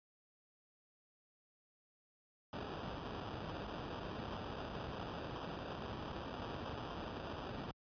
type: noise with sample-and-hold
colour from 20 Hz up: pink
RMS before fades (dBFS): -44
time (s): 2.53-7.71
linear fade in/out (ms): 0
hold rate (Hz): 2100
effects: high-pass 60 Hz 12 dB/octave + resampled to 11025 Hz